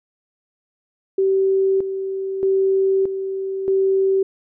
sine tone with tremolo, 385.6 Hz, G4, 28 cents flat, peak -14 dBFS, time 1.18-4.23 s, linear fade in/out 5 ms, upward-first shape square, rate 0.8 Hz, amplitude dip 60%, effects none

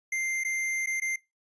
square tone with dropouts, 2093 Hz, C7, in tune, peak -28 dBFS, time 0.12-1.16 s, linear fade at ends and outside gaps 5 ms, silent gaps 0.437-0.447 / 0.861-0.87 / 1.001-1.018 s, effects noise-tail reverb RT60 0.2 s tail -20 dB re dry + resampled to 22050 Hz

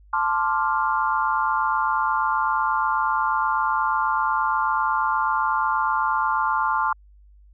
sine chord, D minor seventh, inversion second, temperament equal, 880 / 1046.5 / 1174.7 / 1396.9 Hz, A5 / C6 / D6 / F6, 0 / 0 / 0 / 0 cents, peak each -24 / -24 / -26 / -26 dBFS, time 0.13-6.93 s, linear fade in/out 5 ms, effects added 50 Hz sine -48 dBFS peak until 7.53 s

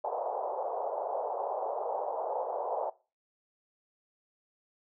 white band-pass noise, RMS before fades -34 dBFS, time 0.04-2.9 s, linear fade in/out 5 ms, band 460 to 890 Hz, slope 48 dB/octave, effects noise-tail reverb RT60 0.3 s tail -19 dB re dry

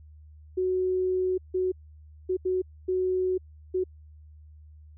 sine tone bursts at uneven times, 370 Hz, F#4, in tune, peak -23 dBFS, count 6, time 0.57-1.38 / 1.54-1.72 / 2.29-2.37 / 2.45-2.62 / 2.88-3.38 / 3.74-3.84 s, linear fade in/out 10 ms, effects added 76 Hz sine -47 dBFS peak until 4.97 s

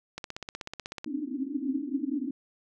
click train, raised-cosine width 0.2 ms, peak -19 dBFS, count 15, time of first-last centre 0.18-1.044 s, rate 16.2 Hz
white band-pass noise, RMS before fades -32 dBFS, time 1.06-2.31 s, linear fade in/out 5 ms, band 260 to 300 Hz, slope 96 dB/octave
effects none

